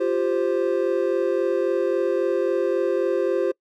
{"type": "chord", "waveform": "triangle", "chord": "F suspended second", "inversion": "none", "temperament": "just", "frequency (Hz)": [349.2, 392.9, 523.8], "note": ["F4", "G4", "C5"], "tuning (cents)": [0, 4, 2], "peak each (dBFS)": -22, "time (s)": [0, 3.52], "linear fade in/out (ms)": 10, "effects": ["noise-tail reverb RT60 0.1 s tail -25 dB re dry"]}